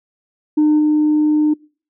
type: tone with level steps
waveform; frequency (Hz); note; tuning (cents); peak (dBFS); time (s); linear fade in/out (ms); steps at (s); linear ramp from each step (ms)
sine; 303.1; D#4; -45; -8 / -10; 0.57-1.54; 10; 0.78; 20
effects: noise-tail reverb RT60 0.4 s tail -25 dB re dry + tanh soft clip ceiling -8 dBFS